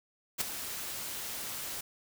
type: noise with ADSR envelope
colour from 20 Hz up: white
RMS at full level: -28 dBFS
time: 0.38-1.81 s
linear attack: 32 ms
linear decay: 6 ms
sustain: -11 dB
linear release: 5 ms
effects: none